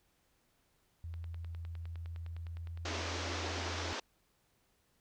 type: tone with pitch glide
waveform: sine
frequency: 83.7 to 85.16 Hz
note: E2 to F2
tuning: +27 to -43 cents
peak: -40 dBFS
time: 1.04-3.93 s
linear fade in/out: 0 ms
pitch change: +30 cents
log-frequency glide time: 2.57-3.23 s
type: click train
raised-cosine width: 0.3 ms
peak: -38 dBFS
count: 27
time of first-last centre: 1.14-3.796 s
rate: 9.79 Hz
type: band-pass noise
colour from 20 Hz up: pink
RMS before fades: -40 dBFS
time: 2.85-4 s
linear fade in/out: 5 ms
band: 250 to 6500 Hz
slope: 48 dB/octave
effects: pink hiss -74 dBFS RMS until 5 s